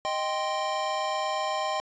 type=chord; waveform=square; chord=C minor; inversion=first; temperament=equal; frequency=622.3 / 784 / 1046.5 Hz; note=Eb5 / G5 / C6; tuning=0 / 0 / 0 cents; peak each=-32 dBFS; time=0.05-1.8 s; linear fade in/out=0 ms; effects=resampled to 16000 Hz